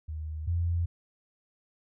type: tone pair in turn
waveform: sine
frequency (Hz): 77.78 / 85.46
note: D#2 / F2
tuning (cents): 0 / -37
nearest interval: major second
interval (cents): 163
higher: second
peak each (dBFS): -33 / -25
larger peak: second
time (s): 0.08-0.47 / 0.47-0.86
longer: neither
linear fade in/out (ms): 10
effects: none